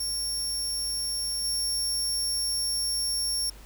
25% pulse tone with level steps, 5500 Hz, F8, 27 cents flat, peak -23 / -21 dBFS, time 0-3.5 s, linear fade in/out 5 ms, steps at 1.44 s, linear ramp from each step 5 ms, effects added 50 Hz sine -45 dBFS peak until 3.65 s + pink hiss -52 dBFS RMS until 3.65 s

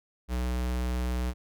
square tone, 61.74 Hz, B1, in tune, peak -28 dBFS, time 0.28-1.34 s, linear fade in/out 50 ms, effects none

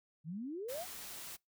sine exponential sweep, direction up, 146.9 to 773 Hz, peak -39 dBFS, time 0.24-0.86 s, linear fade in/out 50 ms
white noise, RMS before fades -47 dBFS, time 0.68-1.37 s, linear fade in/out 20 ms
effects noise-tail reverb RT60 0.2 s tail -26 dB re dry

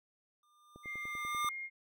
square tone with exponential growth, 1200 Hz, D6, 37 cents sharp, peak -31 dBFS, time 0.43-1.49 s, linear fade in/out 2 ms, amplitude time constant 230 ms
click train, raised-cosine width 2 ms, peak -38 dBFS, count 8, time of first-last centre 0.76-1.446 s, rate 10.2 Hz
sine tone with pitch glide, 2108 to 2130 Hz, C7 to C7, +12 to +30 cents, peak -39 dBFS, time 0.83-1.7 s, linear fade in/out 50 ms, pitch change +18 cents, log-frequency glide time 1.22-1.4 s
effects none

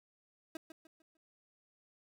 30% pulse tone with echo, 320.4 Hz, E4, 49 cents flat, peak -37 dBFS, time 0.55-0.57 s, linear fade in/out 2 ms, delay 150 ms, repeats 4, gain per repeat -9 dB, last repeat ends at 1.17 s, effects none

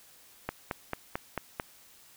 click train, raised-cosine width 0.5 ms, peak -16 dBFS, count 6, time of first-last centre 0.49-1.599 s, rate 4.51 Hz, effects white hiss -57 dBFS RMS until 2.16 s

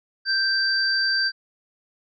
sine tone pair together, 1568 / 4672 Hz, G6 / D8, 0 / -10 cents, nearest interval octave + perfect fifth, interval 1890 cents, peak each -22 dBFS, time 0.25-1.32 s, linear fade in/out 50 ms, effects none

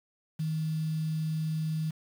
sine tone with quantisation, 157.6 Hz, D#3, 23 cents sharp, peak -28 dBFS, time 0.39-1.91 s, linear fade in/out 10 ms, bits 8, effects none

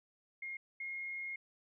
sine tone pair in turn, 2137 / 2146 Hz, C7 / C7, +36 / +43 cents, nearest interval unison, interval 7 cents, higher second, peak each -40 / -39 dBFS, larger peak second, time 0.42-0.57 / 0.8-1.36 s, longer second, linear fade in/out 5 ms, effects none

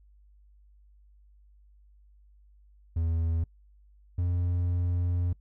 triangle tone pair in turn, 82.41 / 88.05 Hz, E2 / F2, 0 / +15 cents, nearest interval minor second, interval 115 cents, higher second, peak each -23 dBFS, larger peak neither, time 2.96-3.44 / 4.18-5.33 s, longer second, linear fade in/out 5 ms, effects noise-tail reverb RT60 0.1 s tail -23 dB re dry + added 50 Hz sine -55 dBFS peak until 5.4 s

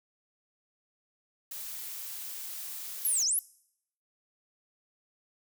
blue noise, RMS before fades -40 dBFS, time 1.51-3.23 s, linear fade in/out 5 ms
sine linear two-way sweep, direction down then up, 11840 to 4978 to 11840 Hz, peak -25 dBFS, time 3.05-3.39 s, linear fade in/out 0 ms, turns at 3.25 s
effects noise-tail reverb RT60 0.7 s tail -22 dB re dry

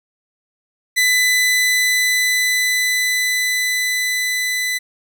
sawtooth tone with level ramp, 2000 Hz, B6, 21 cents sharp, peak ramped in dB -9 to -15 dBFS, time 0.96-4.79 s, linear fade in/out 20 ms, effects none

